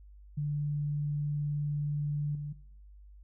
sine tone with level steps, 146.83 Hz, D3, in tune, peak -29 / -35 dBFS, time 0.37-2.53 s, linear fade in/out 10 ms, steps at 2.35 s, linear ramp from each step 2 ms, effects noise-tail reverb RT60 0.6 s tail -18 dB re dry + added 50 Hz sine -50 dBFS peak until 3.23 s

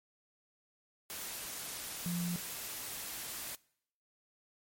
sine tone in noise, 174 Hz, F3, 6 cents flat, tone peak -33 dBFS, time 2.06-2.36 s, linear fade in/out 0 ms, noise white, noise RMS -42 dBFS, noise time 1.1-3.55 s, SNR +6 dB, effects noise-tail reverb RT60 0.7 s tail -24 dB re dry + MP3 64 kbps

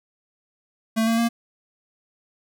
square tone with pitch steps, 223.3 / 228 / 232.8 Hz, A3 / A#3 / A#3, +26 / -38 / -2 cents, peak -19 dBFS, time 0.96-1.29 s, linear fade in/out 20 ms, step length 110 ms, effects none

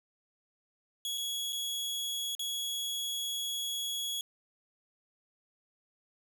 sawtooth tone with dropouts, 3346 Hz, G#7, 12 cents sharp, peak -30 dBFS, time 1.05-4.21 s, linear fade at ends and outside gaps 1 ms, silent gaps 1.176-1.18 / 1.524-1.529 / 2.351-2.394 s, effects none

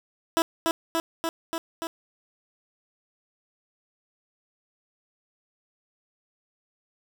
15% pulse tone with echo, 329.6 Hz, E4, in tune, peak -13 dBFS, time 0.37-0.42 s, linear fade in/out 0 ms, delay 290 ms, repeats 5, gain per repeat -2 dB, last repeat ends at 1.87 s, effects none

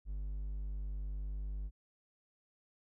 triangle tone, 49.94 Hz, G1, 33 cents sharp, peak -35 dBFS, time 0.05-1.71 s, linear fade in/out 50 ms, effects none

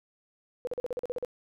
sine tone bursts, 493.9 Hz, B4, in tune, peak -29 dBFS, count 10, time 0.65-1.248 s, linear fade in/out 0 ms, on 22 ms, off 42 ms, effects none

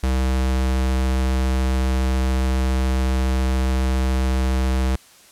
square tone, 64.8 Hz, C2, 16 cents flat, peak -18 dBFS, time 0.03-4.96 s, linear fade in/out 5 ms, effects white hiss -49 dBFS RMS until 5.31 s + low-pass 11000 Hz 12 dB/octave

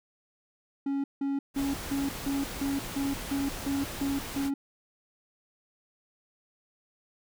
triangle tone bursts, 277.2 Hz, C#4, in tune, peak -25 dBFS, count 11, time 0.86-4.54 s, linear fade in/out 5 ms, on 180 ms, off 170 ms
pink noise, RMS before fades -38 dBFS, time 1.54-4.51 s, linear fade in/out 50 ms
effects none

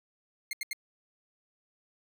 sawtooth tone bursts, 2121 Hz, C7, 23 cents sharp, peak -29 dBFS, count 3, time 0.51-0.731 s, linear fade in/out 2 ms, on 21 ms, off 79 ms, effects none

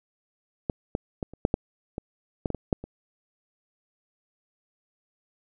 clicks, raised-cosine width 2 ms, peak -12 / -12 / -16 / -30 / -6 / -8 / -18 / -12 / -15 / -19 / -8 / -24 dBFS, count 12, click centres 0.698 / 0.951 / 1.228 / 1.336 / 1.451 / 1.541 / 1.981 / 2.458 / 2.503 / 2.547 / 2.728 / 2.84 s, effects none

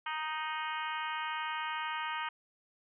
harmonic tone with a mistuned harmonic, 311.1 Hz, D#4, in tune, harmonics 3 / 4 / 5 / 6 / 7 / 8 / 9 / 10, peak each -38 / -40 / -42 / -44 / -45 / -46 / -47 / -48 dBFS, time 0.06-2.29 s, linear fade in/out 5 ms, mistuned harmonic 9, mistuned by +34 cents, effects none

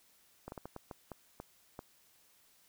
slowing click train, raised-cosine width 1 ms, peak -29 dBFS, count 9, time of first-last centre 0.48-1.791 s, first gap 41 ms, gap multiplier 1.38, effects white hiss -67 dBFS RMS until 2.68 s

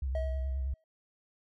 sine tone with vibrato, 66.2 Hz, C2, 21 cents sharp, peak -30 dBFS, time 0.02-0.74 s, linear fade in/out 5 ms, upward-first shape square, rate 9.4 Hz, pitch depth 60 cents each way
triangle tone with exponential decay, 639 Hz, D#5, 46 cents sharp, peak -30 dBFS, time 0.15-0.84 s, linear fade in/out 2 ms, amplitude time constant 150 ms
effects none

